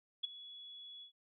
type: tone with ADSR envelope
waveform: sine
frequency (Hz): 3386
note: G#7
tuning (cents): +33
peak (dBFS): -31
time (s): 0.23-1.12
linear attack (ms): 14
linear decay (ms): 12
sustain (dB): -18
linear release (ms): 98
effects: none